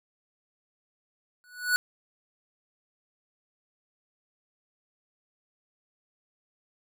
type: tone with exponential growth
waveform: square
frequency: 1474 Hz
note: F#6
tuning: 7 cents flat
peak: -19 dBFS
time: 1.44-1.76 s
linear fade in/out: 0 ms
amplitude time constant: 68 ms
effects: none